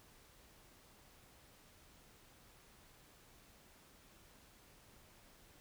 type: silence
effects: pink hiss -64 dBFS RMS until 5.6 s